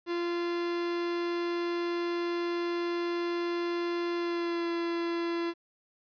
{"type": "tone with pitch glide", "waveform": "45% pulse", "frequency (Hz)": [345.4, 339.7], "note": ["F4", "F4"], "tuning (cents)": [-19, -48], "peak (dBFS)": -29, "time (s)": [0.06, 5.54], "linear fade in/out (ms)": 50, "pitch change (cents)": -29, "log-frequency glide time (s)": [4.16, 4.7], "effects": ["resampled to 11025 Hz", "10-bit"]}